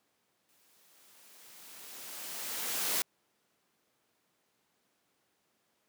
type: noise with exponential growth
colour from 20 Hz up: white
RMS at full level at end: -30 dBFS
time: 0.49-3.02 s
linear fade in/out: 0 ms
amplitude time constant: 550 ms
effects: pink hiss -75 dBFS RMS until 5.88 s + high-pass 200 Hz 12 dB/octave